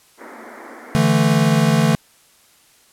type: band-pass noise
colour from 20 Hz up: pink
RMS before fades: -38 dBFS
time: 0.17-1.09 s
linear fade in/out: 50 ms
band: 220 to 2200 Hz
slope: 96 dB/octave
type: chord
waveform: square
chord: D suspended second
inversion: none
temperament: equal with one note detuned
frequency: 146.83 / 165.86 / 220 Hz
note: D3 / E3 / A3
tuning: 0 / +11 / 0 cents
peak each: -18 dBFS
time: 0.95-1.95 s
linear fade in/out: 0 ms
effects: white hiss -53 dBFS RMS until 2.92 s + low-pass 12000 Hz 12 dB/octave